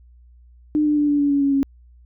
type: tone with pitch steps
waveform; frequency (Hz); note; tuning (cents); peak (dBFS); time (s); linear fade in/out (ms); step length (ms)
sine; 301.8 / 297.8 / 293.9 / 290 / 286.2 / 282.4 / 278.7 / 275; D4 / D4 / D4 / D4 / D4 / C#4 / C#4 / C#4; +47 / +24 / +1 / -22 / -45 / +32 / +9 / -14; -15; 0.75-1.63; 0; 110
effects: added 60 Hz sine -46 dBFS peak until 2.05 s